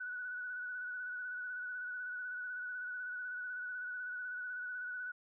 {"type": "tone with vibrato", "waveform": "sine", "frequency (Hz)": 1480, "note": "F#6", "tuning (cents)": 0, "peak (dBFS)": -39, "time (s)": [0, 5.12], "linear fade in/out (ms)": 10, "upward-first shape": "square", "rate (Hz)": 16, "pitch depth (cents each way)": 22, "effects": []}